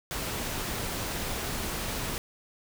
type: noise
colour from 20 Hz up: pink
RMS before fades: -33 dBFS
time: 0.11-2.18 s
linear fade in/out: 0 ms
effects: none